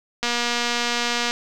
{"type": "click train", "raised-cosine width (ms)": 0.2, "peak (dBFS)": -6, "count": 259, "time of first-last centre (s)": [0.23, 1.309], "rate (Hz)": 239, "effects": []}